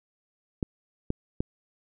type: clicks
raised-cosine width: 3 ms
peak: -14 dBFS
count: 3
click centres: 0.628 / 1.104 / 1.405 s
effects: none